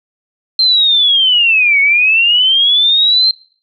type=linear two-way sweep; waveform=sine; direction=down then up; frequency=4169 to 2198 to 4169 Hz; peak=-7 dBFS; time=0.59-3.31 s; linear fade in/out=2 ms; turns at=1.8 s; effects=noise-tail reverb RT60 0.5 s tail -23 dB re dry